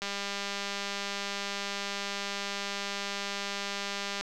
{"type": "click train", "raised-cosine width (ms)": 0.2, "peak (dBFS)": -17, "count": 839, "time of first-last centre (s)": [0.02, 4.21], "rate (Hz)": 200, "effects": []}